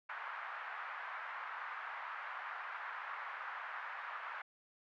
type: band-pass noise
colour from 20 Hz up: white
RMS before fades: -45 dBFS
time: 0.09-4.42 s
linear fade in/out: 5 ms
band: 880 to 1700 Hz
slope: 24 dB/octave
effects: none